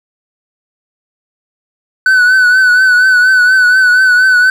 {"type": "tone with vibrato", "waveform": "triangle", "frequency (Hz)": 1500, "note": "F#6", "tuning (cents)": 23, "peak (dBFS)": -3, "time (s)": [2.06, 4.5], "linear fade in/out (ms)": 2, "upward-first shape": "triangle", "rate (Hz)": 4.2, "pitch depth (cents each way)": 52, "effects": []}